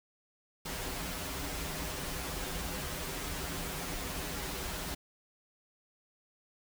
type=noise with comb filter; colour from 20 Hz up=pink; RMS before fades=-38 dBFS; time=0.65-4.95 s; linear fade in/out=10 ms; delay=9 ms; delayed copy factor=-0.85; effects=none